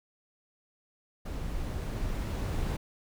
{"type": "noise with level ramp", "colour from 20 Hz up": "brown", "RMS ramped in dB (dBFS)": [-36, -30], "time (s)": [1.25, 2.77], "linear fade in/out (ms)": 10, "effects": []}